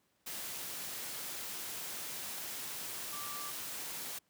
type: tone in noise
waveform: sine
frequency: 1172 Hz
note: D6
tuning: 4 cents flat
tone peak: -45 dBFS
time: 3.12-3.51 s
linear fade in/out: 10 ms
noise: white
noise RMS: -42 dBFS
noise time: 0.26-4.19 s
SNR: -6 dB
effects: pink hiss -75 dBFS RMS until 4.29 s + high-pass 100 Hz 12 dB/octave